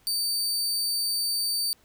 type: tone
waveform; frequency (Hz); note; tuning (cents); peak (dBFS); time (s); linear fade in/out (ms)
sawtooth; 4603; D8; -36; -22; 0.07-1.73; 0
effects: pink hiss -62 dBFS RMS until 1.84 s